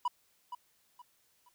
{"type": "tone with echo", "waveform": "triangle", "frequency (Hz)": 980, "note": "B5", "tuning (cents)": -14, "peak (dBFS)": -26, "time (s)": [0.05, 0.08], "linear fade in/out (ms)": 5, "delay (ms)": 470, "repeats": 3, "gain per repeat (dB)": -10, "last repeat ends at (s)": 1.49, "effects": ["white hiss -71 dBFS RMS until 1.54 s"]}